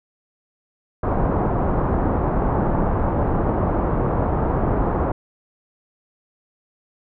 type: low-pass noise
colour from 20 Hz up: pink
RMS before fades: -20 dBFS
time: 1.03-5.12 s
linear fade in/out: 5 ms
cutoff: 1100 Hz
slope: 24 dB/octave
effects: none